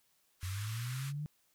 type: band-pass noise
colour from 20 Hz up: pink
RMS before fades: -48 dBFS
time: 0.4-1.13 s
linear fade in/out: 50 ms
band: 1100 to 14000 Hz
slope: 48 dB/octave
type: linear sweep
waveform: sine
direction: up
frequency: 89.5 to 152.5 Hz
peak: -36 dBFS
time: 0.43-1.26 s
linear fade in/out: 0 ms
effects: white hiss -73 dBFS RMS until 1.54 s